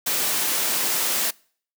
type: noise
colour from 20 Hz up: white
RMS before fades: -23 dBFS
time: 0.06-1.31 s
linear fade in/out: 10 ms
effects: noise-tail reverb RT60 0.5 s tail -25 dB re dry + high-pass 200 Hz 12 dB/octave